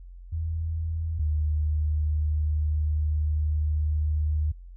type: tone pair in turn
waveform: sine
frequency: 81.2 / 76.27 Hz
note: E2 / D#2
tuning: -26 / -34 cents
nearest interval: minor second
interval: 108 cents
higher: first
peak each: -26 / -22 dBFS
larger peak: second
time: 0.32-1.19 / 1.19-4.52 s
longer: second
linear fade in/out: 10 ms
effects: added 44 Hz sine -41 dBFS peak until 4.76 s